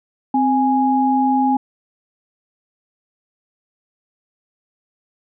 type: tone pair together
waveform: sine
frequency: 261.1 / 829 Hz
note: C4 / G#5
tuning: -3 / -3 cents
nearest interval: octave + minor sixth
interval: 2000 cents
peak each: -16 dBFS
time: 0.34-1.57 s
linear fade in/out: 5 ms
effects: none